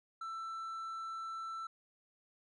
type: tone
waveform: triangle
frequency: 1332 Hz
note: E6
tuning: 18 cents sharp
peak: -38 dBFS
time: 0.21-1.67 s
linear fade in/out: 5 ms
effects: resampled to 22050 Hz